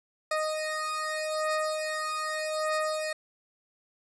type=beating tone pair; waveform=20% pulse; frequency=620 / 620.82 Hz; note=D#5 / D#5; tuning=-6 / -4 cents; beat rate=0.82 Hz; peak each=-28 / -26 dBFS; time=0.31-3.13 s; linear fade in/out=5 ms; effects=resampled to 24000 Hz